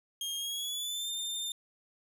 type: tone with pitch glide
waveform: sawtooth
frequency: 3231 to 3606 Hz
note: G#7 to A7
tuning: -48 to +42 cents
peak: -31 dBFS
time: 0.21-1.52 s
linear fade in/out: 2 ms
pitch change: +190 cents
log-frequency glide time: 0.37-1.1 s
effects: none